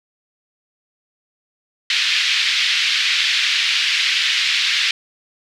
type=band-pass noise; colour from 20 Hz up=white; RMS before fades=-18 dBFS; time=1.9-4.91 s; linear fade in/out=2 ms; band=1900 to 4100 Hz; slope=24 dB/octave; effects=none